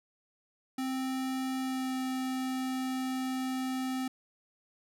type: tone with pitch glide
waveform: square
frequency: 261.6 to 259.5 Hz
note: C4 to C4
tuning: 0 to -14 cents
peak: -32 dBFS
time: 0.78-4.08 s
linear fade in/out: 5 ms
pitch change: -14 cents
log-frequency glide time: 1.59-1.96 s
effects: none